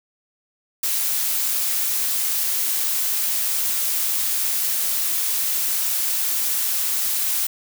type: noise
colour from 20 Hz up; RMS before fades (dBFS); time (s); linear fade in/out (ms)
blue; -22; 0.83-7.47; 5
effects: none